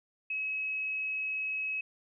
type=tone; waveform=sine; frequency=2563 Hz; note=E7; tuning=49 cents flat; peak=-31 dBFS; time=0.3-1.81 s; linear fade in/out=5 ms; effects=none